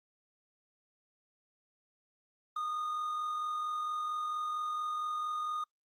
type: tone with amplitude modulation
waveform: triangle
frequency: 1229 Hz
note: D#6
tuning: 22 cents flat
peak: -30 dBFS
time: 2.56-5.64 s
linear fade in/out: 5 ms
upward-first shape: sine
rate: 44.4 Hz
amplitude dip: 30%
effects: noise-tail reverb RT60 0.1 s tail -26 dB re dry + Opus 32 kbps